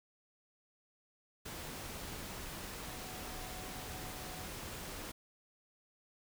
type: tone in noise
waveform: sine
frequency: 740 Hz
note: F#5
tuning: in tune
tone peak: -53 dBFS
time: 2.86-4.46 s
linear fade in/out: 10 ms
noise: pink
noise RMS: -45 dBFS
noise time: 1.45-5.12 s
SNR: -11 dB
effects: none